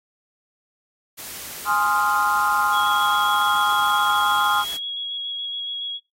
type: noise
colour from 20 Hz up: white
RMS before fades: -35 dBFS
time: 1.17-4.78 s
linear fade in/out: 20 ms
type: chord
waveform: sine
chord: F minor seventh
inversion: first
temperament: equal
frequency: 830.6 / 1046.5 / 1244.5 / 1396.9 Hz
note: Ab5 / C6 / Eb6 / F6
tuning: 0 / 0 / 0 / 0 cents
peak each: -23 dBFS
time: 1.65-4.65 s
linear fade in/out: 50 ms
type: tone with vibrato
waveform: sine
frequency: 3322 Hz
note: G#7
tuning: in tune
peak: -26 dBFS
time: 2.71-6 s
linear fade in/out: 50 ms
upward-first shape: square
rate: 7.1 Hz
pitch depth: 9 cents each way
effects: noise-tail reverb RT60 0.2 s tail -22 dB re dry + AAC 48 kbps